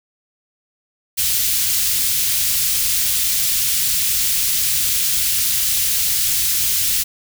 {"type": "band-stop noise", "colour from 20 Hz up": "white", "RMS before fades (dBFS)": -18, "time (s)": [1.17, 7.04], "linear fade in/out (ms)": 20, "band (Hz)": [110, 2900], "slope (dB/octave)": 12, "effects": []}